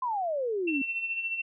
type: exponential sweep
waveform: sine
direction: down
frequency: 1046.5 to 261.6 Hz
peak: -27 dBFS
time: 0.02-0.82 s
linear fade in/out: 5 ms
type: tone with tremolo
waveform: sine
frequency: 2701 Hz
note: E7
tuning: 42 cents sharp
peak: -27 dBFS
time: 0.67-1.42 s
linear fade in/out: 10 ms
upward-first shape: sine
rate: 14 Hz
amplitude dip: 55%
effects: none